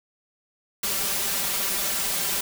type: noise with comb filter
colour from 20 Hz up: white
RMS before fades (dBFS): -26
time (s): 0.83-2.41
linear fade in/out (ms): 5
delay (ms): 5.1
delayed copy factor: +0.9
effects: none